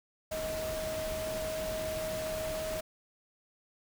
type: tone in noise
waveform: sine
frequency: 631 Hz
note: D#5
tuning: 24 cents sharp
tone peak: -34 dBFS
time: 0.31-2.81 s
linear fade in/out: 10 ms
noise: pink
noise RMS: -40 dBFS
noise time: 0.31-2.81 s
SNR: +3 dB
effects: none